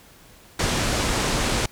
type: low-pass noise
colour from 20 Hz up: pink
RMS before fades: -23 dBFS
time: 0.59-1.66 s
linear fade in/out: 5 ms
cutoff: 9100 Hz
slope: 24 dB/octave
effects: pink hiss -50 dBFS RMS until 1.71 s